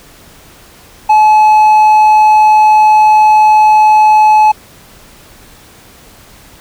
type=tone with hard clipping; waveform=sine; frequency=857 Hz; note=A5; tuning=46 cents flat; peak=-4 dBFS; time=1.09-4.52 s; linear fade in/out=10 ms; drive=3 dB; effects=pink hiss -39 dBFS RMS until 6.6 s